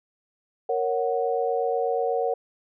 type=chord; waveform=sine; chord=F# major; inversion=first; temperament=equal; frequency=466.2 / 554.4 / 740 Hz; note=A#4 / C#5 / F#5; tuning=0 / 0 / 0 cents; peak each=-25 / -28 / -27 dBFS; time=0.69-2.34 s; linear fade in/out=5 ms; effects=none